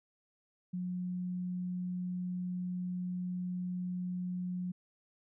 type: tone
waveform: sine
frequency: 180.4 Hz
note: F#3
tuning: 44 cents flat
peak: -34 dBFS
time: 0.73-4.72 s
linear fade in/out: 10 ms
effects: none